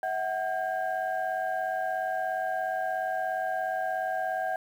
sine tone cluster, 649 / 746 / 1605 Hz, E5 / F#5 / G6, -27 / +14 / +40 cents, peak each -32 / -29 / -35 dBFS, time 0.03-4.56 s, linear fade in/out 2 ms, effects tanh soft clip ceiling -19 dBFS + 9-bit

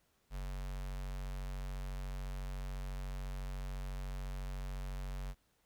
square tone with notch filter, 47 Hz, F#1, 28 cents sharp, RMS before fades -41 dBFS, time 0.3-5.35 s, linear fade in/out 50 ms, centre 320 Hz, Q 1.3, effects pink hiss -75 dBFS RMS until 5.65 s

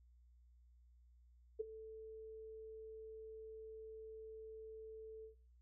sine tone with ADSR envelope, 440 Hz, A4, in tune, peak -34 dBFS, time 1.59-5.35 s, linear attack 16 ms, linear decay 16 ms, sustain -15 dB, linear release 110 ms, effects noise-tail reverb RT60 0.4 s tail -17 dB re dry + added 60 Hz sine -64 dBFS peak until 5.61 s

